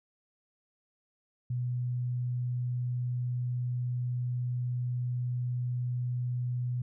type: tone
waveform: sine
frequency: 123.47 Hz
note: B2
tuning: in tune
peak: -29 dBFS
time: 1.5-6.82 s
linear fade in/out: 5 ms
effects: none